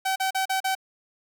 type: tone bursts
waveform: sawtooth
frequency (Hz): 765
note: G5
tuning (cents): -42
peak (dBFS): -19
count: 5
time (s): 0.05-0.752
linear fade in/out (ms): 10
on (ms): 110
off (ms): 38
effects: none